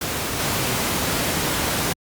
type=noise with level steps; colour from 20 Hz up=pink; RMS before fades=-25 / -22 dBFS; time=0.01-1.93 s; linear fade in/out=5 ms; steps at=0.39 s; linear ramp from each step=2 ms; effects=high-pass 80 Hz 12 dB/octave + Opus 48 kbps